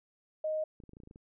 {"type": "tone", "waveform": "sine", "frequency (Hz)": 622.3, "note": "D#5", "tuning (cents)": 0, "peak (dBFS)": -30, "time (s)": [0.44, 0.64], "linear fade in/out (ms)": 5}
{"type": "clicks", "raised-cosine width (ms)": 3, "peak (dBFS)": -39, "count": 10, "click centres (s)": [0.802, 0.837, 0.893, 0.934, 0.969, 1.002, 1.035, 1.074, 1.111, 1.159]}
{"effects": []}